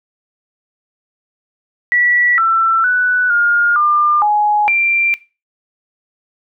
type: tone with pitch steps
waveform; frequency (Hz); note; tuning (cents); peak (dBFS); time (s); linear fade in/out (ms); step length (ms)
sine; 1947 / 1339 / 1486 / 1418 / 1199 / 837 / 2365; B6 / E6 / F#6 / F6 / D6 / G#5 / D7; -25 / +27 / +7 / +26 / +36 / +13 / +12; -10; 1.92-5.14; 0; 460
effects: noise-tail reverb RT60 0.3 s tail -20 dB re dry